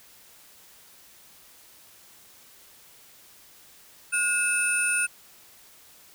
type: tone cluster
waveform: sine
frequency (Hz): 1451 / 2605 / 9190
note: F#6 / E7 / D9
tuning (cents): -34 / -21 / -39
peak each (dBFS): -25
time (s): 4.12-5.07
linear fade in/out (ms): 20
effects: tanh soft clip ceiling -17 dBFS + white hiss -53 dBFS RMS until 6.14 s